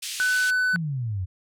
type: band-pass noise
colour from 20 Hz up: pink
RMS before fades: -33 dBFS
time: 0.02-0.51 s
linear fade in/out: 10 ms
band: 2600 to 11000 Hz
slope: 24 dB/octave
type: tone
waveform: triangle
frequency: 1500 Hz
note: F#6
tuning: 23 cents sharp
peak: -18 dBFS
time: 0.2-0.76 s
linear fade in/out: 0 ms
type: exponential sweep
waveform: sine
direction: down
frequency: 182.7 to 87.31 Hz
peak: -25 dBFS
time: 0.73-1.26 s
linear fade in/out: 20 ms
effects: none